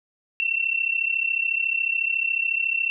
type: tone pair together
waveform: sine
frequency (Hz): 2688 / 2722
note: E7 / F7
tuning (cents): +33 / -45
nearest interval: unison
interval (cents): 22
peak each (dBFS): -24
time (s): 0.4-2.9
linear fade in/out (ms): 0
effects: none